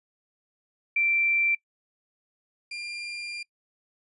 sine / 30% pulse tone pair in turn, 2349 / 2394 Hz, D7 / D7, 0 / +33 cents, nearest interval unison, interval 33 cents, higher second, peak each -21 / -31 dBFS, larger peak first, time 0.96-1.55 / 2.71-3.43 s, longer second, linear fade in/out 5 ms, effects noise-tail reverb RT60 0.1 s tail -24 dB re dry + resampled to 24000 Hz

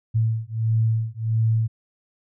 sine beating tone pair, 111.3 / 112.8 Hz, A2 / A2, +20 / +44 cents, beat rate 1.5 Hz, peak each -22 dBFS, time 0.14-1.68 s, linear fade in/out 20 ms, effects none

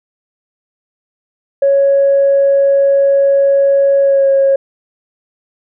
sine tone with pitch glide, 554.4 to 546.1 Hz, C#5 to C#5, 0 to -26 cents, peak -6 dBFS, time 1.62-4.56 s, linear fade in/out 5 ms, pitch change -26 cents, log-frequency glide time 4.01-4.28 s, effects tanh soft clip ceiling -3 dBFS

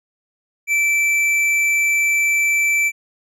sine tone with tanh clipping, 2328 Hz, D7, 16 cents flat, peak -16 dBFS, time 0.67-2.92 s, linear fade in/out 50 ms, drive 10 dB, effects none

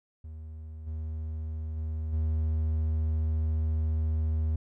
triangle tone with level steps, 78.6 Hz, D#2, 18 cents sharp, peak -37 / -30 / -28 / -23 dBFS, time 0.24-4.56 s, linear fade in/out 5 ms, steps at 0.86 / 1.76 / 2.12 s, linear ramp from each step 20 ms, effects none

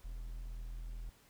triangle tone, 41.2 Hz, E1, in tune, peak -39 dBFS, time 0.04-1.1 s, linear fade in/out 10 ms, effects pink hiss -65 dBFS RMS until 1.29 s

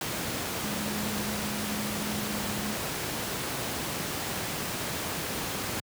sine tone in noise, 209.3 Hz, G#3, 14 cents sharp, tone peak -34 dBFS, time 0.64-2.74 s, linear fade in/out 2 ms, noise pink, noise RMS -32 dBFS, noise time 0.01-5.8 s, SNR -5 dB, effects high-pass 100 Hz 12 dB/octave

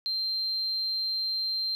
triangle tone, 4150 Hz, C8, 15 cents flat, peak -24 dBFS, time 0.06-1.75 s, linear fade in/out 0 ms, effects tanh soft clip ceiling -25 dBFS + 11-bit

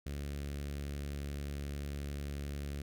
sawtooth tone with notch filter, 71.3 Hz, C#2, 49 cents sharp, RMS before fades -40 dBFS, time 0.06-2.82 s, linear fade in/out 5 ms, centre 920 Hz, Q 0.89, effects none

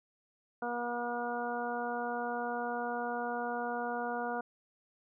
harmonic tone, 240 Hz, B3, 49 cents flat, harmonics 1 / 2 / 3 / 4 / 5 / 6, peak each -41 / -39 / -37 / -42 / -45 / -41 dBFS, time 0.62-4.41 s, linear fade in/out 5 ms, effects none

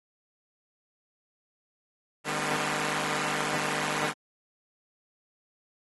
5% pulse tone cluster, 151.8 / 199.8 / 226 / 246.1 / 271 Hz, D#3 / G3 / A3 / B3 / C#4, -42 / +33 / +47 / -6 / -39 cents, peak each -21 / -23 / -29 / -23 / -27 dBFS, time 2.24-4.14 s, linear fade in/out 50 ms, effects AAC 32 kbps

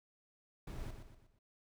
brown noise with echo, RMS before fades -44 dBFS, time 0.67-0.91 s, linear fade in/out 5 ms, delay 120 ms, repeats 4, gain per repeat -7 dB, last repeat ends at 1.39 s, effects none

